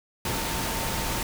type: tone in noise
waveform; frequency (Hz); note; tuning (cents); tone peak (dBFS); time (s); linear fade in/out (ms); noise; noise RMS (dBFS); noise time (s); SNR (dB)
sine; 905; A5; +48; -36; 0.25-1.23; 2; pink; -29; 0.25-1.23; -10
effects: none